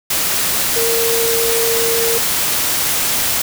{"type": "tone in noise", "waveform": "sine", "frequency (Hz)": 460.6, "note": "A#4", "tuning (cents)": -21, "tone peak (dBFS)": -17, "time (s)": [0.76, 2.18], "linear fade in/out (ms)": 5, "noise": "white", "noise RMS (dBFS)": -17, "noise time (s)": [0.1, 3.42], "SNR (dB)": -3, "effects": []}